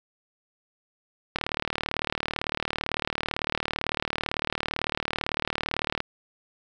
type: click train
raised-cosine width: 0.3 ms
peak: -10 dBFS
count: 177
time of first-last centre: 1.36-6.004 s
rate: 37.9 Hz
effects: none